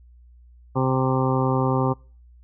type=harmonic tone; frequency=130.81 Hz; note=C3; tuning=in tune; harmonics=1 / 2 / 3 / 4 / 6 / 7 / 8 / 9; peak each=-22 / -25 / -27 / -28 / -30 / -30 / -31 / -32 dBFS; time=0.75-1.94 s; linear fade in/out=20 ms; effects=noise-tail reverb RT60 0.4 s tail -26 dB re dry + added 60 Hz sine -47 dBFS peak until 2.43 s